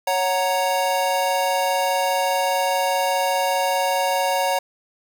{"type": "chord", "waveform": "square", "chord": "F# major", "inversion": "second", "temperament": "equal", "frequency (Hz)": [554.4, 740, 932.3], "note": ["C#5", "F#5", "A#5"], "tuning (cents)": [0, 0, 0], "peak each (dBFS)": -24, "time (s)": [0.07, 4.59], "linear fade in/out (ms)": 5, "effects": []}